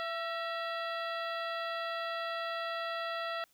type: harmonic tone with a mistuned harmonic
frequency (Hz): 670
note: E5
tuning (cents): +28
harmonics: 1 / 2 / 3 / 4 / 5 / 6 / 7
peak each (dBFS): -38 / -38 / -42 / -47 / -46 / -49 / -54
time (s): 0-3.44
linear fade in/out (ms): 0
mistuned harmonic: 3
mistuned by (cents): -80
effects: white hiss -69 dBFS RMS until 3.53 s